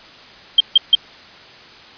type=tone bursts; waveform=sine; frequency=3179 Hz; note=G7; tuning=24 cents sharp; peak=-5 dBFS; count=3; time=0.58-0.952 s; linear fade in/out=5 ms; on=24 ms; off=150 ms; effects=white hiss -41 dBFS RMS until 1.97 s + resampled to 11025 Hz